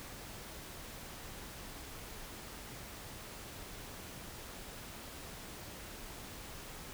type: silence
effects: pink hiss -48 dBFS RMS until 6.93 s